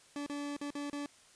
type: tone with dropouts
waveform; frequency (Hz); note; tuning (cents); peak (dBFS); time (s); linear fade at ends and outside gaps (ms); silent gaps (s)
40% pulse; 288.1; D4; -33; -36; 0.16-1.06; 1; 0.263-0.297 / 0.566-0.613 / 0.705-0.752 / 0.899-0.93
effects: white hiss -61 dBFS RMS until 1.35 s + resampled to 22050 Hz